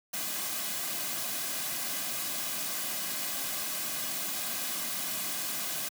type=noise with comb filter; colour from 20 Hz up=white; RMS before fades=-34 dBFS; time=0.13-5.89 s; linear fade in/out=10 ms; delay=2.2 ms; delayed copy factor=-0.55; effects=high-pass 150 Hz 12 dB/octave